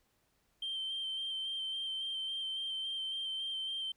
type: tone with vibrato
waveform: sine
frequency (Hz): 3136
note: G7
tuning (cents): 0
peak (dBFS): -34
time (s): 0.62-3.92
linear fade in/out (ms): 5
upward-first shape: square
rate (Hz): 3.6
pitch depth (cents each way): 15
effects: tanh soft clip ceiling -32 dBFS + pink hiss -75 dBFS RMS until 3.96 s